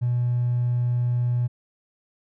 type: tone with hard clipping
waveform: triangle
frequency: 121.8 Hz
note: B2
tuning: 24 cents flat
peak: -20 dBFS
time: 0.01-1.48 s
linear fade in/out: 20 ms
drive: 3 dB
effects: none